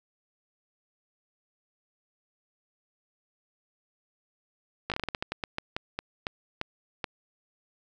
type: slowing click train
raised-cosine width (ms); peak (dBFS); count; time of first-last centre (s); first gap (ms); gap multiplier
0.3; -14; 17; 4.9-7.042; 17; 1.24
effects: none